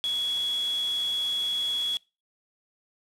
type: tone in noise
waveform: sine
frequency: 3359 Hz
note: G#7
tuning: 19 cents sharp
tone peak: -25 dBFS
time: 0.04-1.97 s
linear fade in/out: 0 ms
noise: white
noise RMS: -42 dBFS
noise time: 0.04-1.97 s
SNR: +14 dB
effects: noise-tail reverb RT60 0.3 s tail -24 dB re dry + low-pass 11000 Hz 12 dB/octave